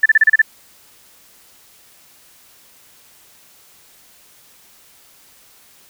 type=tone bursts; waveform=sine; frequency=1760 Hz; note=A6; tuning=in tune; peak=-6 dBFS; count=7; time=0.03-0.418 s; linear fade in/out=5 ms; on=28 ms; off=32 ms; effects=white hiss -49 dBFS RMS until 5.89 s